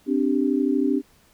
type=chord; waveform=sine; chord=C suspended second; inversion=none; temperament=just; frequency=261.6 / 294.3 / 392.4 Hz; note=C4 / D4 / G4; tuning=0 / +4 / +2 cents; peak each=-22 / -22 / -26 dBFS; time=0.06-1.02 s; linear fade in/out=50 ms; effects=pink hiss -58 dBFS RMS until 1.33 s